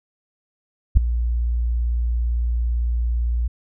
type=tone with ADSR envelope; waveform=sine; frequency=58.9 Hz; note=A#1; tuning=19 cents sharp; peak=-4 dBFS; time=0.95-3.48 s; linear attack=22 ms; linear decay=4 ms; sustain=-14 dB; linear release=9 ms; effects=none